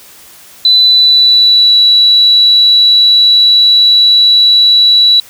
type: tone with pitch glide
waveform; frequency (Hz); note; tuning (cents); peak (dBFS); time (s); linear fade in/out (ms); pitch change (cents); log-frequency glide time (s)
sine; 3997 to 3931; B7 to B7; +20 to -9; -3; 0.65-5.2; 2; -29; 0.78-1.79
effects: white hiss -37 dBFS RMS until 5.29 s